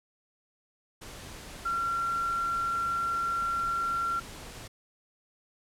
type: tone in noise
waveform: sine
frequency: 1369 Hz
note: F6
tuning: 35 cents flat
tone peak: -27 dBFS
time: 1.65-4.2 s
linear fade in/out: 10 ms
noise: pink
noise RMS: -44 dBFS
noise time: 1.01-4.68 s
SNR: +14 dB
effects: low-pass 11000 Hz 12 dB/octave